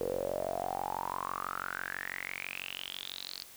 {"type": "tone with band-pass filter sweep", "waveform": "sawtooth", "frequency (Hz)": 46.03, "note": "F#1", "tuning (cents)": -8, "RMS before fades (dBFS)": -38, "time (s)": [0, 3.44], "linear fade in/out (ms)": 0, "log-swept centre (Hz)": [470, 4600], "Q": 9.2, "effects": ["white hiss -53 dBFS RMS until 3.56 s"]}